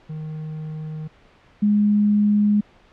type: tone pair in turn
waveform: triangle / sine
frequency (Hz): 155.56 / 207.6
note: D#3 / G#3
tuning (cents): 0 / 0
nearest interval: perfect fourth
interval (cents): 500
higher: second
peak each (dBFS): -26 / -14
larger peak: second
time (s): 0.09-1.08 / 1.62-2.61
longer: neither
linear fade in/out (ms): 10
effects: pink hiss -53 dBFS RMS until 2.92 s + low-pass 3000 Hz 12 dB/octave